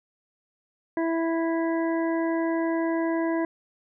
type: harmonic tone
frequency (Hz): 329.6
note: E4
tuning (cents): 0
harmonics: 1 / 2 / 3 / 5 / 6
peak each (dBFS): -24 / -30 / -34 / -38 / -40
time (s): 0.97-3.45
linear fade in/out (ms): 2
effects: none